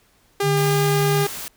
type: tone with pitch glide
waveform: sawtooth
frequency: 402 to 404.6 Hz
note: G4 to G#4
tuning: +44 to -45 cents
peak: -15 dBFS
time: 0.4-1.27 s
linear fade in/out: 5 ms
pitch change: +11 cents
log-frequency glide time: 0.54-0.79 s
type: tone with vibrato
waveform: sine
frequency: 148.8 Hz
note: D3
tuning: 23 cents sharp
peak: -19 dBFS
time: 0.42-1.27 s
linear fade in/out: 50 ms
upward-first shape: sine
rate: 10 Hz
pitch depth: 9 cents each way
type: noise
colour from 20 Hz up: white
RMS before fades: -32 dBFS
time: 0.57-1.48 s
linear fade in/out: 0 ms
effects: pink hiss -59 dBFS RMS until 1.56 s